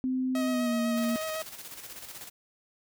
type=tone with pitch glide; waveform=sine; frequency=257.8 to 233.7 Hz; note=C4 to A#3; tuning=-26 to +5 cents; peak=-26 dBFS; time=0.04-1.16 s; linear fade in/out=0 ms; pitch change=-169 cents; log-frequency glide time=0.45-0.75 s
type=tone with vibrato; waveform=sawtooth; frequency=632 Hz; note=D#5; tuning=27 cents sharp; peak=-28 dBFS; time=0.35-1.42 s; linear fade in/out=2 ms; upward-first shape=square; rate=8 Hz; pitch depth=14 cents each way
type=noise with tremolo; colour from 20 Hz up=white; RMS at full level=-42 dBFS; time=0.96-2.3 s; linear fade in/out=20 ms; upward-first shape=square; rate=16 Hz; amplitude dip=50%
effects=none